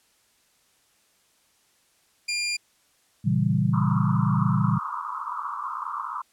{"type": "tone", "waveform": "20% pulse", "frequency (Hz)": 2400, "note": "D7", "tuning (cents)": 37, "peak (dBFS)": -20, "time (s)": [2.28, 2.57], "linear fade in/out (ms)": 10}
{"type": "chord", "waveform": "sine", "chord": "A# diminished seventh", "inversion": "none", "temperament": "equal", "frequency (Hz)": [116.54, 138.59, 164.81, 196], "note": ["A#2", "C#3", "E3", "G3"], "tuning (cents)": [0, 0, 0, 0], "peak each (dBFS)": -25, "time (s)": [3.24, 4.79], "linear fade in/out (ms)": 20}
{"type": "band-pass noise", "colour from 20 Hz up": "white", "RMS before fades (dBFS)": -32, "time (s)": [3.73, 6.22], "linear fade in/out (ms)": 10, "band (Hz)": [950, 1300], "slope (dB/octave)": 96}
{"effects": ["white hiss -64 dBFS RMS until 6.32 s", "low-pass 11000 Hz 12 dB/octave"]}